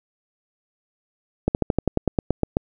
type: slowing click train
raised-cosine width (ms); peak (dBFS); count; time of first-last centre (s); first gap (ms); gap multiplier
2; -5; 12; 1.48-2.569; 69; 1.07
effects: none